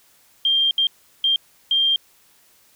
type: tone bursts at uneven times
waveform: sine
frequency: 3187 Hz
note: G7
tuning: 28 cents sharp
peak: -15 dBFS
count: 4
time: 0.45-0.71 / 0.78-0.87 / 1.24-1.36 / 1.71-1.96 s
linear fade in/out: 2 ms
effects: white hiss -56 dBFS RMS until 2.75 s